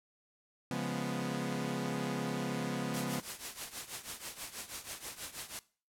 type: chord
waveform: sawtooth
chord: C# dominant seventh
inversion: none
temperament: equal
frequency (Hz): 138.59 / 174.61 / 207.7 / 246.9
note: C#3 / E#3 / G#3 / B3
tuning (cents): 0 / 0 / 0 / 0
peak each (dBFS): -36 / -36 / -37 / -34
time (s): 0.71-3.2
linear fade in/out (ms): 2
type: noise with tremolo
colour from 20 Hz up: white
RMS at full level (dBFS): -39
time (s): 2.94-5.59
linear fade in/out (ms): 0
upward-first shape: triangle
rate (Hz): 6.2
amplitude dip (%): 85
effects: noise-tail reverb RT60 0.4 s tail -20 dB re dry + low-pass 12000 Hz 12 dB/octave